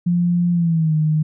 sine tone with pitch glide, 174.61 to 154.66 Hz, F3 to D#3, 0 to -10 cents, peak -14 dBFS, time 0.06-1.23 s, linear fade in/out 10 ms, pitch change -210 cents, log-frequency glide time 0.52-0.95 s, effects none

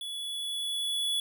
square tone with level ramp, 3411 Hz, G#7, 46 cents sharp, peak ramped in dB -36 to -27 dBFS, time 0.01-1.2 s, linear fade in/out 2 ms, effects none

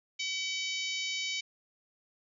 harmonic tone with a mistuned harmonic, 760 Hz, F#5, 46 cents sharp, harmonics 3 / 4 / 5 / 6 / 7 / 8 / 9, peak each -36 / -38 / -40 / -42 / -43 / -44 / -45 dBFS, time 0.19-1.41 s, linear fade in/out 10 ms, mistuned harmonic 8, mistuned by -19 cents, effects none

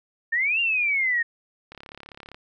sine exponential two-way sweep, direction up then down, 1780 to 2813 to 1835 Hz, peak -20 dBFS, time 0.32-1.23 s, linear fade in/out 10 ms, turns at 0.6 s
click train, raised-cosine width 0.3 ms, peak -25 dBFS, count 23, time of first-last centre 1.72-2.345 s, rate 35.2 Hz
effects none

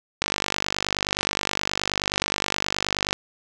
click train, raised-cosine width 0.2 ms, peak -4 dBFS, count 145, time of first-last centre 0.22-3.129 s, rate 49.5 Hz, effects none

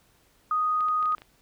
sine tone, 1244 Hz, D#6, 1 cent flat, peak -22 dBFS, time 0.51-1.15 s, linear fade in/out 2 ms
clicks, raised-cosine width 0.3 ms, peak -29 dBFS, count 7, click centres 0.807 / 0.885 / 1.027 / 1.057 / 1.123 / 1.182 / 1.219 s
effects pink hiss -63 dBFS RMS until 1.41 s

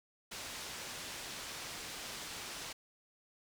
white low-pass noise, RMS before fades -45 dBFS, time 0.31-2.73 s, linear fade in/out 10 ms, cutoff 6300 Hz, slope 12 dB/octave, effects none

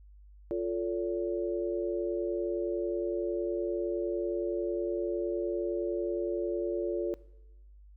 sine chord, F augmented, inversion none, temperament equal with one note detuned, 349.2 / 440 / 568.6 Hz, F4 / A4 / C#5, 0 / 0 / +44 cents, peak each -31 / -35 / -36 dBFS, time 0.51-7.14 s, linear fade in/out 0 ms, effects noise-tail reverb RT60 0.9 s tail -19 dB re dry + added 50 Hz sine -51 dBFS peak until 7.96 s

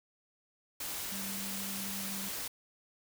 sine tone in noise, 196 Hz, G3, in tune, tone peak -42 dBFS, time 1.12-2.29 s, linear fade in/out 5 ms, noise white, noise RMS -39 dBFS, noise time 0.8-2.48 s, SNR -6 dB, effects none

